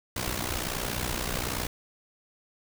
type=noise with amplitude modulation; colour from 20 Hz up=pink; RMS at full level=-28 dBFS; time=0.16-1.67 s; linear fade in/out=5 ms; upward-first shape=sine; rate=61.2 Hz; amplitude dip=75%; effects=none